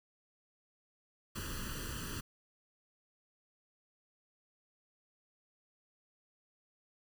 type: noise with comb filter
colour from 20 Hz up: pink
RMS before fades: -41 dBFS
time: 1.35-2.21 s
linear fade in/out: 10 ms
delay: 0.67 ms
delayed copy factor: +0.95
effects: none